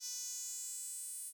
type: tone with high-pass filter sweep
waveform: sawtooth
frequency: 495.8 Hz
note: B4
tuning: 7 cents sharp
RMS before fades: -44 dBFS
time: 0-1.33 s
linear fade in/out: 50 ms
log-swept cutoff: 5800 to 9600 Hz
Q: 5.2
effects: none